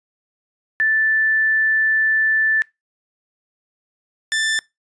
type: tone pair in turn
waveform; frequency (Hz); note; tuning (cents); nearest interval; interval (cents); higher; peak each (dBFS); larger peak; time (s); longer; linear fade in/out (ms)
sine / sawtooth; 1760 / 1768.7; A6 / A6; 0 / +9; unison; 9; second; -14; neither; 0.8-2.62 / 4.32-4.59; first; 0
effects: noise-tail reverb RT60 0.2 s tail -23 dB re dry + resampled to 22050 Hz